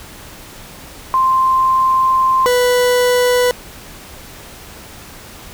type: tone pair in turn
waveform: sine / 40% pulse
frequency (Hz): 1046.5 / 493.9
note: C6 / B4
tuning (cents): 0 / 0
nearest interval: octave + minor second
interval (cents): 1300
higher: first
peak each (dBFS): -10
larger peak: neither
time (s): 1.14-2.46 / 2.46-3.51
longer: first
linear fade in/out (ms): 0
effects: pink hiss -36 dBFS RMS until 5.53 s